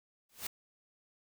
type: noise with exponential growth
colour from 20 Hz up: white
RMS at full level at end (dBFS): -34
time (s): 0.29-0.47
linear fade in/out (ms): 5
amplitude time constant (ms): 37
effects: none